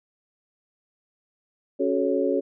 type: harmonic tone with a mistuned harmonic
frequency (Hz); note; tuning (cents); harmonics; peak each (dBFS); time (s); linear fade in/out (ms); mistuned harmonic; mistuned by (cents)
92.5; F#2; 0; 3 / 4 / 5 / 6; -26 / -26 / -26 / -26; 1.79-2.41; 20; 5; -120
effects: none